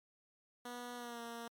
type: tone with pitch glide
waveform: 10% pulse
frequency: 243.6 to 233.3 Hz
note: B3 to A#3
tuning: -24 to +2 cents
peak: -36 dBFS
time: 0.65-1.48 s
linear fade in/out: 5 ms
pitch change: -74 cents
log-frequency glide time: 0.96-1.21 s
effects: MP3 96 kbps